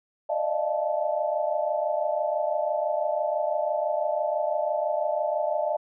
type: tone cluster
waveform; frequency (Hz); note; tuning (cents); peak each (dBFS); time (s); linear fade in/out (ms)
sine; 590 / 616 / 688 / 871; D5 / D#5 / F5 / A5; +8 / -17 / -26 / -18; -30 / -27 / -29 / -32; 0.29-5.77; 10
effects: none